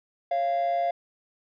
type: tone pair together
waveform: triangle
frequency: 550 / 691.9 Hz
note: C#5 / F5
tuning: -14 / -16 cents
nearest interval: major third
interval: 398 cents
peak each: -29 / -21 dBFS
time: 0.31-0.91 s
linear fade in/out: 5 ms
effects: tanh soft clip ceiling -15 dBFS + resampled to 11025 Hz